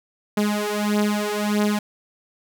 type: beating tone pair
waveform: sawtooth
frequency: 207.7 / 209.3 Hz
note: G#3 / G#3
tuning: 0 / +14 cents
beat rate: 1.6 Hz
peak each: -19 dBFS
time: 0.37-1.79 s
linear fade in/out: 5 ms
effects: none